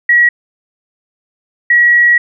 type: tone pair in turn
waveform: sine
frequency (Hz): 1917 / 1917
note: A#6 / A#6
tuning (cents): +48 / +48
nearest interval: unison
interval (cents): 0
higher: neither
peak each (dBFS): -5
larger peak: neither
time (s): 0.09-0.29 / 1.7-2.18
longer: second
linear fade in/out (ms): 5
effects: none